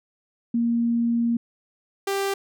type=tone pair in turn; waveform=sine / sawtooth; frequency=234.2 / 393.9 Hz; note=A#3 / G4; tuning=+8 / +8 cents; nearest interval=major sixth; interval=900 cents; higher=second; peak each=-19 dBFS; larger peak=neither; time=0.54-1.37 / 2.07-2.34 s; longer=first; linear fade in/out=5 ms; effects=none